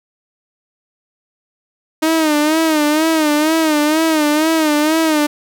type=tone with vibrato; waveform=sawtooth; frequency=310 Hz; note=D#4; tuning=6 cents flat; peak=-8 dBFS; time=2.02-5.27 s; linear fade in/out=10 ms; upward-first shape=sine; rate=2.1 Hz; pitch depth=82 cents each way; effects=none